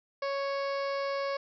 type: harmonic tone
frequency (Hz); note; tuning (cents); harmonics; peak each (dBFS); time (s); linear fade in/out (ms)
554.4; C#5; 0; 1 / 2 / 3 / 4 / 5 / 6 / 7 / 8 / 9 / 10; -31 / -36 / -43 / -43 / -51 / -55 / -54 / -48 / -49 / -54; 0.22-1.37; 5
effects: none